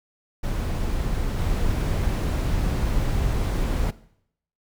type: noise with level steps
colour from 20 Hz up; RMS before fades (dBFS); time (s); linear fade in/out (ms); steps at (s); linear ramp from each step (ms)
brown; -25 / -23; 0.43-3.91; 10; 1.38; 20
effects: noise-tail reverb RT60 0.7 s tail -18 dB re dry